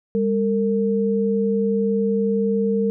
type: tone pair together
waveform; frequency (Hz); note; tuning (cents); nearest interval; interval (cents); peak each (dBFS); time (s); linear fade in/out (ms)
sine; 201.1 / 455.4; G3 / A#4; +44 / -40; octave + major second; 1416; -20; 0.15-2.9; 0
effects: none